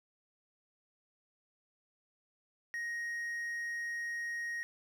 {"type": "tone", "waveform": "triangle", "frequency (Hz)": 1875, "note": "A#6", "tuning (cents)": 10, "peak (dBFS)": -34, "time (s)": [2.74, 4.63], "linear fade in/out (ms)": 0, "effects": []}